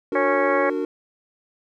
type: chord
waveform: triangle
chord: D augmented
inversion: none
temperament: just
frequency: 293.7 / 367.1 / 458.9 Hz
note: D4 / F#4 / A#4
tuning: 0 / -14 / -27 cents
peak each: -25 dBFS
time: 0.12-0.85 s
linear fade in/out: 2 ms
type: harmonic tone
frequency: 276.3 Hz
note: C#4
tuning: 6 cents flat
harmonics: 2 / 3 / 4 / 5 / 6 / 7 / 8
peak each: -21 / -28 / -25 / -30 / -29 / -30 / -31 dBFS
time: 0.15-0.7 s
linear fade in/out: 5 ms
effects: none